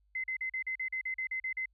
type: tone bursts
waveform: sine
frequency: 2056 Hz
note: C7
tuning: 31 cents flat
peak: -32 dBFS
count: 12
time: 0.15-1.658 s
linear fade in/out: 5 ms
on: 89 ms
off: 40 ms
effects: added 50 Hz sine -67 dBFS peak until 1.73 s